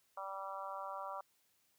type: harmonic tone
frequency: 194.3 Hz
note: G3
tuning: 15 cents flat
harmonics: 3 / 4 / 5 / 6 / 7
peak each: -48 / -48 / -47 / -46 / -51 dBFS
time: 0.17-1.21 s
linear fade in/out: 5 ms
effects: white hiss -75 dBFS RMS until 1.78 s + high-pass 60 Hz 12 dB/octave